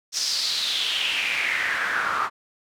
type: noise with band-pass filter sweep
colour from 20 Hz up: pink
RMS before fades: -25 dBFS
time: 0.12-2.3 s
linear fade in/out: 50 ms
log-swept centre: 5600 to 1200 Hz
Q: 4.7
effects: none